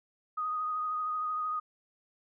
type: tone with vibrato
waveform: sine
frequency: 1244.5 Hz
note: D#6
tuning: in tune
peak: -30 dBFS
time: 0.37-1.6 s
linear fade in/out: 10 ms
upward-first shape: sine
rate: 13 Hz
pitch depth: 21 cents each way
effects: none